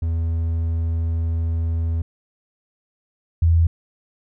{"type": "tone pair in turn", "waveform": ["triangle", "sine"], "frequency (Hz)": [82.41, 83.18], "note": ["E2", "E2"], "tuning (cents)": [0, 16], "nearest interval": "unison", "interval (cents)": 16, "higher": "second", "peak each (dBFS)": [-17, -12], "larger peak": "second", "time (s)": [[0.02, 2.02], [3.42, 3.67]], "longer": "first", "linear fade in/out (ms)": 5, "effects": []}